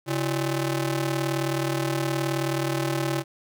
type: ring-modulated tone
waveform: sawtooth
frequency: 235.8 Hz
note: A#3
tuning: 20 cents sharp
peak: -17 dBFS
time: 0.06-3.24 s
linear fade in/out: 50 ms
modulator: 98.4 Hz
effects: none